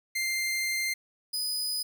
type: tone pair in turn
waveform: sawtooth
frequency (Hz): 2096 / 4985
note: C7 / D#8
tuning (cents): +2 / +2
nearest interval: octave + minor third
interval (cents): 1500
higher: second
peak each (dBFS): -24 / -26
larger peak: first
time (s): 0.15-0.94 / 1.33-1.83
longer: first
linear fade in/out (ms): 10
effects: none